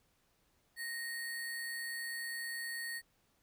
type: tone with sample-and-hold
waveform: sine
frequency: 1864.7 Hz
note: A#6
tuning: in tune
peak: -38 dBFS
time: 0.76-3.02 s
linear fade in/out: 50 ms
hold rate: 6300 Hz
effects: pink hiss -74 dBFS RMS until 3.42 s